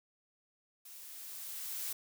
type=noise with level ramp; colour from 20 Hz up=blue; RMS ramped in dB=-52 to -38 dBFS; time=0.85-1.93 s; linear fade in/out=5 ms; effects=none